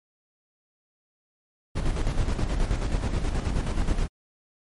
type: noise with tremolo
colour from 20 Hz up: brown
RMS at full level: -23 dBFS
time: 1.75-4.08 s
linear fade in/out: 20 ms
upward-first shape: square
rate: 9.4 Hz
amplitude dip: 50%
effects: MP3 48 kbps